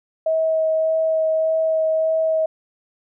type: tone with vibrato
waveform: sine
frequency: 639 Hz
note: D#5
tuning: 46 cents sharp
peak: -16 dBFS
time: 0.26-2.46 s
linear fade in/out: 5 ms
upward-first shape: sine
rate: 1.7 Hz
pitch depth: 9 cents each way
effects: none